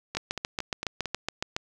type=two click trains; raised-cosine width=0.2 ms; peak=-15 / -11 dBFS; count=5 / 11; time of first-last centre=0.15-1.057 / 0.17-1.565 s; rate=4.41 / 7.17 Hz; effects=none